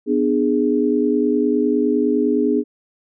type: chord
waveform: sine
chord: G# diminished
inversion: first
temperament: just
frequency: 249.2 / 299 / 415.3 Hz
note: B3 / D4 / G#4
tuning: +16 / +31 / 0 cents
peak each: -19 dBFS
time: 0.06-2.64 s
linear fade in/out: 50 ms
effects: none